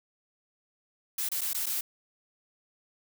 blue noise with dropouts, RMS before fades -31 dBFS, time 1.18-1.81 s, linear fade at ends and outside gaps 5 ms, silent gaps 1.289-1.316 / 1.41-1.415 / 1.533-1.545 / 1.659-1.665 s, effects none

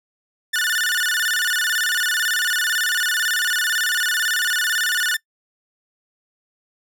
sawtooth tone with vibrato, 1616 Hz, G#6, 48 cents flat, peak -15 dBFS, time 0.53-5.17 s, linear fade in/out 10 ms, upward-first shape square, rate 18 Hz, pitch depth 170 cents each way, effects noise-tail reverb RT60 0.1 s tail -23 dB re dry

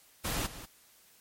pink noise with echo, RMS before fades -33 dBFS, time 0.24-0.47 s, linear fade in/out 10 ms, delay 190 ms, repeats 1, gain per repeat -13 dB, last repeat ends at 0.66 s, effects white hiss -61 dBFS RMS until 1.2 s + MP3 64 kbps

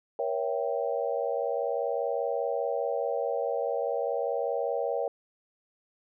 sine chord, A# diminished seventh, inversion none, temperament equal with one note detuned, 474 / 554.4 / 659.3 / 784 Hz, A#4 / C#5 / E5 / G5, +29 / 0 / 0 / 0 cents, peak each -31 / -31 / -34 / -35 dBFS, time 0.19-5.08 s, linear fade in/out 2 ms, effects none

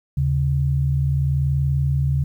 sine tone pair together, 76.9 / 137.73 Hz, D#2 / C#3, -20 / -11 cents, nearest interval minor seventh, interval 1009 cents, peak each -22 / -18 dBFS, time 0.17-2.24 s, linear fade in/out 5 ms, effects 9-bit

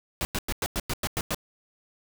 pink noise bursts, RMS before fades -28 dBFS, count 9, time 0.21-1.346 s, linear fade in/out 0 ms, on 40 ms, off 97 ms, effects none

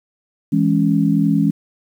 sine chord, C# minor, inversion first, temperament equal, 164.81 / 207.7 / 277.2 Hz, E3 / G#3 / C#4, 0 / 0 / 0 cents, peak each -17 dBFS, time 0.52-1.51 s, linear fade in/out 10 ms, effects 8-bit

